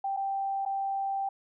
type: tone with dropouts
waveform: sine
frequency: 784 Hz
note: G5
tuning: in tune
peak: -28 dBFS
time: 0.04-1.29 s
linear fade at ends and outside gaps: 5 ms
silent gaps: 0.166-0.171 / 0.652-0.66 s
effects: none